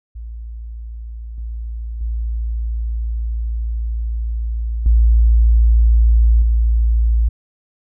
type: tone with level steps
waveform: sine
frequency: 56.7 Hz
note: A#1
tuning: 47 cents flat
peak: -27 / -23 / -18 / -8 / -11 dBFS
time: 0.15-7.29 s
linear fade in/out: 10 ms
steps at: 1.38 / 2.01 / 4.86 / 6.42 s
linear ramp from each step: 2 ms
effects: none